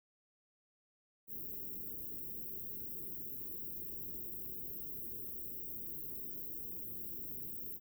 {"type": "band-stop noise", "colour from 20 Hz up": "white", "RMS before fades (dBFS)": -44, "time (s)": [1.27, 7.8], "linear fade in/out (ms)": 50, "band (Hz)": [440, 14000], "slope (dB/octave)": 48, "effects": []}